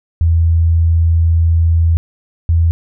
sine tone pair in turn, 82.8 / 83.09 Hz, E2 / E2, +8 / +14 cents, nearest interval unison, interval 6 cents, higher second, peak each -8 dBFS, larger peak neither, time 0.21-1.97 / 2.49-2.71 s, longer first, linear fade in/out 0 ms, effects none

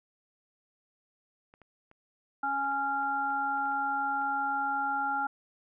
clicks, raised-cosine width 0.5 ms, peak -40 dBFS, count 11, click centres 1.539 / 1.617 / 1.914 / 2.645 / 2.718 / 3.03 / 3.304 / 3.577 / 3.657 / 3.72 / 4.217 s
harmonic tone, 277.2 Hz, C#4, in tune, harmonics 1 / 3 / 5, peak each -42 / -30 / -31 dBFS, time 2.43-5.27 s, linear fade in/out 5 ms
effects none

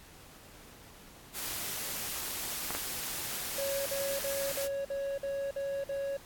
white noise, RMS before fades -37 dBFS, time 1.33-4.69 s, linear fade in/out 50 ms
clicks, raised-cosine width 0.5 ms, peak -20 dBFS, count 2, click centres 2.706 / 2.75 s
triangle tone bursts, 554.4 Hz, C#5, in tune, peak -30 dBFS, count 8, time 3.58-6.17 s, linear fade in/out 5 ms, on 280 ms, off 50 ms
effects pink hiss -54 dBFS RMS until 6.25 s + AAC 64 kbps

